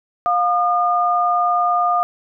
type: tone pair together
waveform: sine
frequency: 708 / 1214.8 Hz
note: F5 / D#6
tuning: +23 / -42 cents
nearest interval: major sixth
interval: 935 cents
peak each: -17 dBFS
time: 0.26-2.03 s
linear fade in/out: 0 ms
effects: none